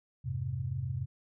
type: chord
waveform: sine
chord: F minor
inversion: none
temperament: equal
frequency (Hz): 87.31 / 103.83 / 130.81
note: F2 / Ab2 / C3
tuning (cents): 0 / 0 / 0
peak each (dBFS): -39 / -38 / -34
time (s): 0.24-1.06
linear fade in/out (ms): 20
effects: none